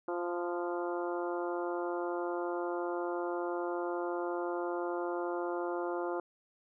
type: harmonic tone with a mistuned harmonic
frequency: 174.61 Hz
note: F3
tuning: in tune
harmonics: 2 / 3 / 4 / 5 / 6 / 7 / 8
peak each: -35 / -39 / -41 / -43 / -45 / -46 / -47 dBFS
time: 0.08-6.2 s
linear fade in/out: 2 ms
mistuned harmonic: 6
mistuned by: -19 cents
effects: none